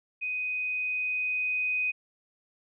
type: tone with level ramp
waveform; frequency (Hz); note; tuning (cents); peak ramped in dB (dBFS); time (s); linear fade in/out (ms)
sine; 2500; D#7; +8; -29 to -25; 0.21-1.92; 20
effects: none